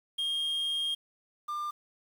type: tone pair in turn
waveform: triangle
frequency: 3229 / 1196.3 Hz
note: G#7 / D6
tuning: -49 / +32 cents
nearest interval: octave + perfect fourth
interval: 1719 cents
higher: first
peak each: -27 / -30 dBFS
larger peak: first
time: 0.18-0.95 / 1.48-1.71 s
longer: first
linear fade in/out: 10 ms
effects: 9-bit